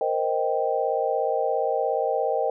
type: chord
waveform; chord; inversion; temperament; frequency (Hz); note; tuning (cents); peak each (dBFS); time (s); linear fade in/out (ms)
sine; C minor seventh; third; equal; 466.2 / 523.3 / 622.3 / 784; Bb4 / C5 / Eb5 / G5; 0 / 0 / 0 / 0; -27; 0.01-2.5; 2
effects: none